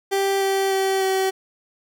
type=tone with pitch steps; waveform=30% pulse; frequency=392 / 388.6 / 385.3 / 381.9 Hz; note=G4 / G4 / G4 / G4; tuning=0 / -15 / -30 / -45 cents; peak=-16 dBFS; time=0.11-1.31 s; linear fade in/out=20 ms; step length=300 ms; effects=none